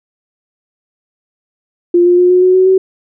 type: tone with pitch steps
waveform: sine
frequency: 349.2 / 353.9 / 358.6 / 363.4 / 368.3 / 373.2 / 378.2 Hz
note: F4 / F4 / F4 / F#4 / F#4 / F#4 / F#4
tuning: 0 / +23 / +46 / -31 / -8 / +15 / +38 cents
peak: -5 dBFS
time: 1.94-2.78 s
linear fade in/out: 5 ms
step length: 120 ms
effects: none